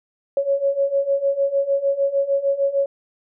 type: beating tone pair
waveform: sine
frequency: 551 / 557.6 Hz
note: C#5 / C#5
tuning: -11 / +10 cents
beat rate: 6.6 Hz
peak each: -22 / -19 dBFS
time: 0.37-2.86 s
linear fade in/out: 2 ms
effects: none